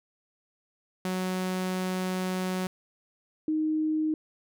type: tone pair in turn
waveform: sawtooth / sine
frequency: 185 / 311.1 Hz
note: F#3 / D#4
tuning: 0 / 0 cents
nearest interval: major sixth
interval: 900 cents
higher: second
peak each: -24 / -24 dBFS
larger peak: neither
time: 1.05-2.67 / 3.48-4.14 s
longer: first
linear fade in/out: 2 ms
effects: none